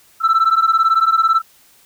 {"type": "beating tone pair", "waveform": "sine", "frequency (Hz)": [1318.5, 1336.5], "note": ["E6", "E6"], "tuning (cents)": [0, 23], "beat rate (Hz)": 18, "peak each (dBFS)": -12, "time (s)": [0.2, 1.42], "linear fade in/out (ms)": 50, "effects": ["tanh soft clip ceiling -8 dBFS", "white hiss -51 dBFS RMS until 1.85 s"]}